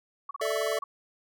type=tone bursts; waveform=sine; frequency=1127 Hz; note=C#6; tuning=28 cents sharp; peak=-33 dBFS; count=11; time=0.29-0.84 s; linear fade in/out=5 ms; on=20 ms; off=33 ms
type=chord; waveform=square; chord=A suspended fourth; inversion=none; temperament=equal; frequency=440 / 587.3 / 659.3 Hz; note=A4 / D5 / E5; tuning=0 / 0 / 0 cents; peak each=-32 dBFS; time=0.41-0.79 s; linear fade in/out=5 ms
effects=none